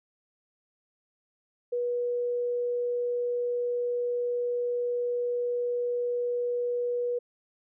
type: tone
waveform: sine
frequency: 485.2 Hz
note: B4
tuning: 31 cents flat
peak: -26 dBFS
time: 1.72-7.19 s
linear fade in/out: 10 ms
effects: none